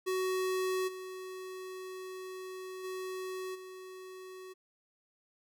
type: tone with level steps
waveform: square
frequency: 373.3 Hz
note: F#4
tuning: 15 cents sharp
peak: -31 / -42 / -38 / -46 dBFS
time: 0.06-4.54 s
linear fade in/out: 20 ms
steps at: 0.87 / 2.83 / 3.54 s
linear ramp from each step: 20 ms
effects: none